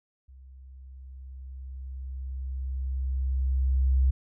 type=tone with level ramp; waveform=sine; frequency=65.5 Hz; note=C2; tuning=2 cents sharp; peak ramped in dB=-47 to -18 dBFS; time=0.28-4.11 s; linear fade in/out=10 ms; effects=none